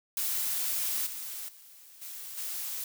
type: noise with level steps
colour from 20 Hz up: blue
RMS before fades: -31 / -39 / -53 / -42 / -36 dBFS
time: 0.17-2.84 s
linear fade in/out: 2 ms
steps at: 1.06 / 1.48 / 2.01 / 2.37 s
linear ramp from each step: 10 ms
effects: none